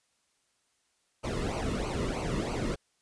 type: noise with flanger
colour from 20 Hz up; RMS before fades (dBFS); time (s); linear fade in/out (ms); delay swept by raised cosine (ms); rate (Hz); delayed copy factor
brown; -32; 1.23-2.76; 20; 0.56 to 1.31; 3.1; -0.8
effects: white hiss -73 dBFS RMS until 3.01 s + resampled to 22050 Hz